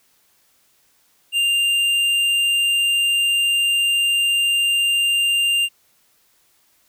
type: tone with tanh clipping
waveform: sine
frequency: 2794 Hz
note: F7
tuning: in tune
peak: -17 dBFS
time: 1.32-5.69 s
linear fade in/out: 50 ms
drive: 10 dB
effects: white hiss -60 dBFS RMS until 6.88 s